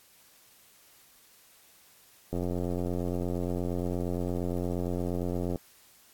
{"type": "click train", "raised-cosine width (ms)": 2, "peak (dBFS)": -19, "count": 287, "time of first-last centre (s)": [2.33, 5.558], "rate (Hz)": 88.6, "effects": ["white hiss -59 dBFS RMS until 6.13 s", "AAC 64 kbps"]}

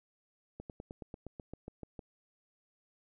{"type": "slowing click train", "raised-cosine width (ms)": 2, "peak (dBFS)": -30, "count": 12, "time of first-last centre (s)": [0.6, 1.992], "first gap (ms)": 98, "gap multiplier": 1.05, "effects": []}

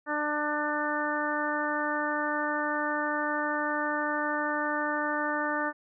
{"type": "harmonic tone", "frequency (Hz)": 297.9, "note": "D4", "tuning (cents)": 25, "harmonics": [1, 2, 3, 4, 5, 6], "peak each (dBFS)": [-34, -34, -34, -34, -34, -34], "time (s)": [0.06, 5.73], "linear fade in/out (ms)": 50, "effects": []}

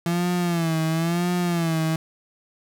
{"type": "tone with vibrato", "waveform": "35% pulse", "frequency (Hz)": 168.6, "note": "E3", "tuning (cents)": 39, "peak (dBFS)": -19, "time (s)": [0.06, 1.96], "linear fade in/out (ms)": 2, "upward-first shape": "sine", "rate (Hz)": 0.98, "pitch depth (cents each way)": 93, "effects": []}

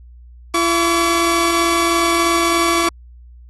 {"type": "tone pair together", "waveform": "sawtooth", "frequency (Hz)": [338.6, 1138.9], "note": ["E4", "C#6"], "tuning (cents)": [46, 46], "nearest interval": "octave + major sixth", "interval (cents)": 2100, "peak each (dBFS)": -13, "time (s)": [0.54, 2.89], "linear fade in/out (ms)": 5, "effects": ["added 60 Hz sine -38 dBFS peak until 3.49 s", "AAC 32 kbps"]}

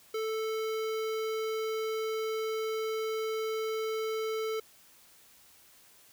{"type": "tone with notch filter", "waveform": "square", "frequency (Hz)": 440, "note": "A4", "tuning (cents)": 0, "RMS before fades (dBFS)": -33, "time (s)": [0.14, 4.6], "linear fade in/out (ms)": 5, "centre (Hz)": 8800, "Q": 1.1, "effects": ["white hiss -59 dBFS RMS until 6.12 s"]}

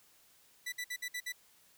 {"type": "tone bursts", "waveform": "sawtooth", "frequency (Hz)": 1975.5, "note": "B6", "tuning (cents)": 0, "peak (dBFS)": -33, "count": 6, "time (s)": [0.66, 1.324], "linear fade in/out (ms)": 10, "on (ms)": 64, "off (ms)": 56, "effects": ["white hiss -65 dBFS RMS until 1.77 s"]}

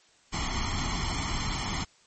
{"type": "noise with comb filter", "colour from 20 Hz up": "pink", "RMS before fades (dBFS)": -30, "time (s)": [0.32, 1.85], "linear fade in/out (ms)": 20, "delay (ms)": 0.94, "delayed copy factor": 0.75, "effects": ["white hiss -61 dBFS RMS until 2.06 s", "MP3 32 kbps"]}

